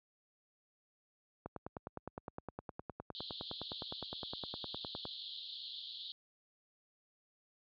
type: click train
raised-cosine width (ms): 1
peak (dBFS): -28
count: 36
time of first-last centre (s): 1.46-5.053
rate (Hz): 9.74
type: band-pass noise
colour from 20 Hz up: pink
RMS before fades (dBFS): -47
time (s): 3.15-6.12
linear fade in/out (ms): 0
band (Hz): 3200 to 4400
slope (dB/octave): 96
effects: high-pass 60 Hz 12 dB/octave